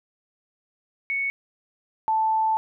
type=tone pair in turn; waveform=sine; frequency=2217 / 879.8 Hz; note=C#7 / A5; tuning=0 / 0 cents; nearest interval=octave + major third; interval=1600 cents; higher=first; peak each=-23 / -19 dBFS; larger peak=second; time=1.1-1.3 / 2.08-2.57 s; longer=second; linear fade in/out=0 ms; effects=none